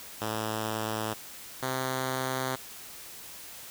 5% pulse tone pair in turn, 109.1 / 130.38 Hz, A2 / C3, -14 / -6 cents, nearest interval minor third, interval 308 cents, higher second, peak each -19 / -18 dBFS, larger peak second, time 0.21-1.14 / 1.62-2.56 s, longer second, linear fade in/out 10 ms, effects white hiss -45 dBFS RMS until 3.7 s

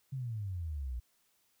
sine exponential sweep, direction down, 138.59 to 58 Hz, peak -35 dBFS, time 0.12-1 s, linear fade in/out 10 ms, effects white hiss -73 dBFS RMS until 1.6 s

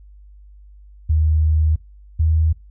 sine tone pair in turn, 78 / 79.59 Hz, D#2 / D#2, +5 / +40 cents, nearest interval unison, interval 35 cents, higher second, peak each -13 dBFS, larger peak neither, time 1.09-1.76 / 2.19-2.53 s, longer first, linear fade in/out 10 ms, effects noise-tail reverb RT60 0.2 s tail -21 dB re dry + added 50 Hz sine -41 dBFS peak until 2.7 s

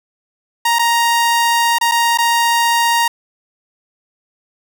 sawtooth tone with dropouts, 935 Hz, A#5, 5 cents sharp, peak -8 dBFS, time 0.65-3.08 s, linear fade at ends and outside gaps 5 ms, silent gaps 0.787-0.792 / 1.785-1.811 / 1.914-1.918 / 2.175-2.185 s, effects none

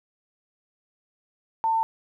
sine tone, 897 Hz, A5, 33 cents sharp, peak -20 dBFS, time 1.64-1.83 s, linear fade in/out 0 ms, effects 10-bit

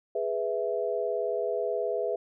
sine chord, E major, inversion first, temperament equal, 415.3 / 493.9 / 659.3 Hz, G#4 / B4 / E5, 0 / 0 / 0 cents, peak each -31 dBFS, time 0.15-2.16 s, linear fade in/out 5 ms, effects none

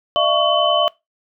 sine tone cluster, 609 / 679 / 1119 / 3032 Hz, D#5 / F5 / C#6 / F#7, -37 / -49 / +16 / +42 cents, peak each -19 dBFS, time 0.16-0.88 s, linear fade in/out 0 ms, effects noise-tail reverb RT60 0.2 s tail -22 dB re dry

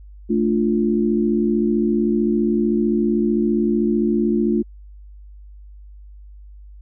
sine chord, D minor, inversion second, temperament equal, 220 / 293.7 / 349.2 Hz, A3 / D4 / F4, 0 / 0 / 0 cents, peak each -18 / -23 / -20 dBFS, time 0.29-4.63 s, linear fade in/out 20 ms, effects added 50 Hz sine -38 dBFS peak until 6.81 s

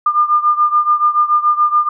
sine beating tone pair, 1203 / 1210 Hz, D6 / D#6, +41 / -49 cents, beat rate 7 Hz, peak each -12 / -15 dBFS, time 0.06-1.89 s, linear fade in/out 5 ms, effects none

